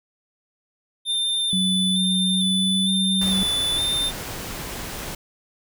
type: tone with vibrato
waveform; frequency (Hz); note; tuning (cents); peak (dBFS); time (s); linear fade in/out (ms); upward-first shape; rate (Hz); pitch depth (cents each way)
square; 3544; A7; +12; -21; 1.05-4.12; 50; square; 1.1; 25
type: tone with pitch glide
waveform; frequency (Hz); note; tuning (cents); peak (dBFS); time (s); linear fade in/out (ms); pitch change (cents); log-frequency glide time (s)
sine; 186.5 to 191.08; F#3 to G3; +14 to -44; -21; 1.53-3.43; 0; +42; 2.23-2.91
type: noise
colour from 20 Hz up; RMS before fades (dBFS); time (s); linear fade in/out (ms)
pink; -32; 3.21-5.15; 5
effects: none